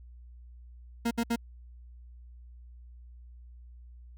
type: tone bursts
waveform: 40% pulse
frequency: 233.1 Hz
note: A#3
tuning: in tune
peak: -25 dBFS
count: 3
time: 1.05-1.361 s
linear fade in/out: 10 ms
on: 61 ms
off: 64 ms
effects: added 60 Hz sine -47 dBFS peak until 4.17 s